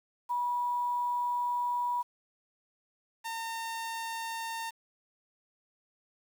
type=tone pair in turn; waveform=sine / sawtooth; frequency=972 / 910.6 Hz; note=B5 / A#5; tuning=-28 / -41 cents; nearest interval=minor second; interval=113 cents; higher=first; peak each=-28 / -31 dBFS; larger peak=first; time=0.29-2.03 / 3.24-4.71 s; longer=first; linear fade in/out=20 ms; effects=9-bit